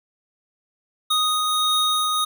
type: tone pair together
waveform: square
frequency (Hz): 1244.5 / 3735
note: D#6 / A#7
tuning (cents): 0 / +3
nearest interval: octave + perfect fifth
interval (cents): 1903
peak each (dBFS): -22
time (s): 1.1-2.25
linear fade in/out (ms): 10
effects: none